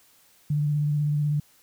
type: tone with vibrato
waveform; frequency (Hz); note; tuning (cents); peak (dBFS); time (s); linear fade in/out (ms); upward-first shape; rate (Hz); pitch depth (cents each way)
sine; 147.9; D3; +13; -21; 0.5-1.4; 5; sine; 16; 23
effects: white hiss -59 dBFS RMS until 1.62 s